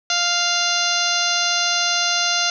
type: harmonic tone with a mistuned harmonic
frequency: 698.5 Hz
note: F5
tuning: in tune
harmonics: 1 / 2 / 3 / 4 / 5 / 6 / 7 / 8 / 9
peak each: -27 / -24 / -30 / -25 / -26 / -25 / -26 / -28 / -26 dBFS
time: 0.1-2.5 s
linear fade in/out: 2 ms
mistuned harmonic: 6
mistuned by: -15 cents
effects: none